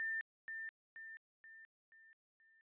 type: tone with echo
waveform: sine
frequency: 1794 Hz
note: A6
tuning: 33 cents sharp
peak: -37 dBFS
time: 0-0.21 s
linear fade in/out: 0 ms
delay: 480 ms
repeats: 5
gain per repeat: -6 dB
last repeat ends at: 2.61 s
effects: resampled to 8000 Hz